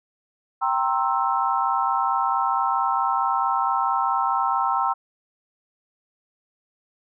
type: chord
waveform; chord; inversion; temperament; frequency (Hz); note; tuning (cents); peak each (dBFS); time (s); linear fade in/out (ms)
sine; C dominant seventh; second; equal with one note detuned; 784 / 932.3 / 1056.8 / 1318.5; G5 / Bb5 / C6 / E6; 0 / 0 / +17 / 0; -25; 0.61-4.94; 20
effects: none